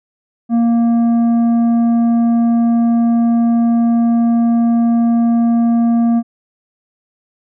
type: tone with tanh clipping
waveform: sine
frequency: 233.1 Hz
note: A#3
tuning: in tune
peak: -11 dBFS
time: 0.49-6.23 s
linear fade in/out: 50 ms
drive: 7 dB
effects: none